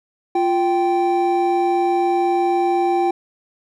triangle tone pair together, 349 / 781 Hz, F4 / G5, -1 / -7 cents, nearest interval octave + major second, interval 1394 cents, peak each -16 dBFS, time 0.35-3.11 s, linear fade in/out 5 ms, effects none

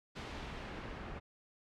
pink noise with low-pass filter sweep, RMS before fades -45 dBFS, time 0.15-1.2 s, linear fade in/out 20 ms, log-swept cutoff 3900 to 1800 Hz, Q 0.79, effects none

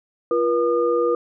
sine tone cluster, 344.9 / 481.6 / 1214 Hz, F4 / B4 / D#6, -22 / -44 / -43 cents, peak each -23 / -18 / -26 dBFS, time 0.31-1.15 s, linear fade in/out 2 ms, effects none

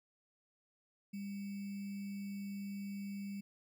sine tone with sample-and-hold, 199.7 Hz, G3, 32 cents sharp, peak -40 dBFS, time 1.13-3.41 s, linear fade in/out 10 ms, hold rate 2450 Hz, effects none

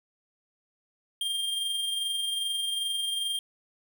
square tone with amplitude modulation, 3198 Hz, G7, 34 cents sharp, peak -27 dBFS, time 1.21-3.39 s, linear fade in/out 2 ms, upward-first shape sine, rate 22.5 Hz, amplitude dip 35%, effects none

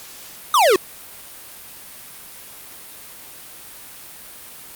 square exponential sweep, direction down, 1279 to 348.9 Hz, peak -12 dBFS, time 0.54-0.76 s, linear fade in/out 2 ms, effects white hiss -39 dBFS RMS until 4.75 s + Opus 48 kbps

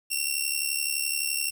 10% pulse tone with amplitude modulation, 2729 Hz, F7, 41 cents flat, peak -14 dBFS, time 0.1-1.51 s, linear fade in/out 20 ms, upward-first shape sine, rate 71.7 Hz, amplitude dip 70%, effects 9-bit

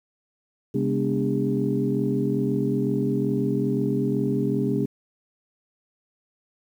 sine tone cluster, 134.3 / 202.9 / 245.2 / 290.7 / 403.9 Hz, C3 / G#3 / B3 / D4 / G#4, +46 / -40 / -12 / -18 / -48 cents, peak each -27 dBFS, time 0.74-4.86 s, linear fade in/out 10 ms, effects tanh soft clip ceiling -10 dBFS + 9-bit

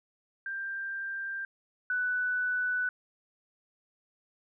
sine tone pair in turn, 1583 / 1490.7 Hz, G6 / F#6, +17 / +12 cents, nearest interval minor second, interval 105 cents, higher first, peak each -33 / -27 dBFS, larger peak second, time 0.46-1.45 / 1.9-2.89 s, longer neither, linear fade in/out 2 ms, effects none

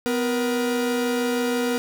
45% pulse tone pair together, 250.4 / 474.7 Hz, B3 / A#4, +24 / +31 cents, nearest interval major seventh, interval 1107 cents, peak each -24 / -24 dBFS, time 0.06-1.78 s, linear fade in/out 0 ms, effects none

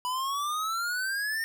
square exponential sweep, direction up, 985 to 1831 Hz, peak -29 dBFS, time 0.05-1.44 s, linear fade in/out 0 ms, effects none

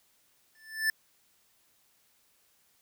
square tone with exponential growth, 1760 Hz, A6, in tune, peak -23 dBFS, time 0.55-0.9 s, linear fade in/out 2 ms, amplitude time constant 75 ms, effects white hiss -68 dBFS RMS until 2.81 s

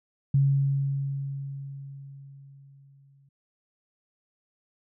sine tone with exponential decay, 138.3 Hz, C#3, 4 cents flat, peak -17 dBFS, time 0.34-3.29 s, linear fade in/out 5 ms, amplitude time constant 640 ms, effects none

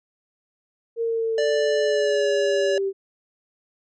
sine linear sweep, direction down, 462.7 to 387.8 Hz, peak -21 dBFS, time 0.96-2.93 s, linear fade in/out 50 ms
square tone with pitch glide, 587 to 568.3 Hz, D5 to C#5, -1 to +43 cents, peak -22 dBFS, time 1.38-2.78 s, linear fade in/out 2 ms, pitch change -56 cents, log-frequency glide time 1.86-2.27 s
effects resampled to 16000 Hz

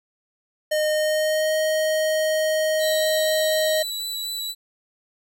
square tone with pitch glide, 613 to 625.2 Hz, D#5 to D#5, -26 to +8 cents, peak -20 dBFS, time 0.71-3.83 s, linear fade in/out 10 ms, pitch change +34 cents, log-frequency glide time 0.91-1.55 s
sawtooth tone with vibrato, 3951 Hz, B7, in tune, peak -24 dBFS, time 2.79-4.55 s, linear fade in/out 50 ms, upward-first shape sine, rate 4.1 Hz, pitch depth 12 cents each way
effects none

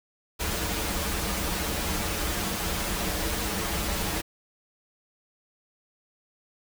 pink noise with comb filter, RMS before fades -29 dBFS, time 0.39-4.22 s, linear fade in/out 20 ms, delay 7.8 ms, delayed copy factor -0.7, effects none

